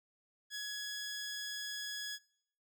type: tone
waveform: 15% pulse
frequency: 1678 Hz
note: G#6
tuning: 17 cents sharp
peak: -33 dBFS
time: 0.5-2.19 s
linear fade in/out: 50 ms
effects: noise-tail reverb RT60 0.7 s tail -24 dB re dry